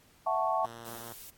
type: chord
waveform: sine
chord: F# minor seventh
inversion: third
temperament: equal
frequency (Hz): 659.3 / 740 / 880 / 1108.7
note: E5 / F#5 / A5 / C#6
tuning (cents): 0 / 0 / 0 / 0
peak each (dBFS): -32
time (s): 0.26-0.66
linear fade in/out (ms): 10
type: tone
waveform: 5% pulse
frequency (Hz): 116.54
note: A#2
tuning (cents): 0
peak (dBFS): -33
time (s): 0.64-1.13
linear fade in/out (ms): 5
type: noise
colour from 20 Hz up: blue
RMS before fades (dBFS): -47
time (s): 0.85-1.3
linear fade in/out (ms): 2
effects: pink hiss -62 dBFS RMS until 1.37 s + AAC 64 kbps